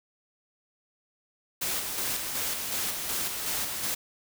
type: noise with tremolo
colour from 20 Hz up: white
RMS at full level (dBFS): -30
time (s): 1.61-3.95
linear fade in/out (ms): 10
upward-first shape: square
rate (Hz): 2.7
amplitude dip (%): 35
effects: none